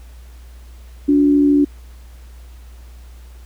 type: tone pair together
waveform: sine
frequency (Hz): 287.4 / 360.6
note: D4 / F#4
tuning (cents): -37 / -45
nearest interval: major third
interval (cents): 392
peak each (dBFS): -10 / -21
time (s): 1.08-1.65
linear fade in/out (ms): 10
effects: added 60 Hz sine -36 dBFS peak until 3.45 s + pink hiss -51 dBFS RMS until 3.45 s